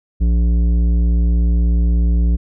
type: tone with tanh clipping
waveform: sine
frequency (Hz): 58.27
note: A#1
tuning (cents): 0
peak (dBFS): -13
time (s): 0.2-2.37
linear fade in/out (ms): 20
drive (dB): 11
effects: none